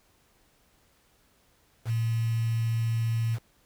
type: tone with quantisation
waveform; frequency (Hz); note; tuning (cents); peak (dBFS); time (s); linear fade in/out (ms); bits
sine; 114.3; A#2; -34; -24; 1.85-3.39; 50; 7
effects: pink hiss -65 dBFS RMS until 3.65 s